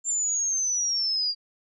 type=linear sweep; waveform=sine; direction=down; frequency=7310 to 4746 Hz; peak=-23 dBFS; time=0.04-1.35 s; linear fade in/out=50 ms; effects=none